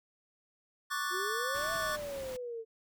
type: chord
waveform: square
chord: D major seventh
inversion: third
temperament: equal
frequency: 1108.7 / 1174.7 / 1480 / 1760 Hz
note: C#6 / D6 / F#6 / A6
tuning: 0 / 0 / 0 / 0 cents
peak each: -39 dBFS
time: 0.9-1.97 s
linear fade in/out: 20 ms
type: exponential two-way sweep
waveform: sine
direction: up then down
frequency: 349.2 to 666 to 443.8 Hz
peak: -37 dBFS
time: 1.1-2.65 s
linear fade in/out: 50 ms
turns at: 1.73 s
type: noise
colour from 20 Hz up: pink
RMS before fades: -47 dBFS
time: 1.54-2.37 s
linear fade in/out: 10 ms
effects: none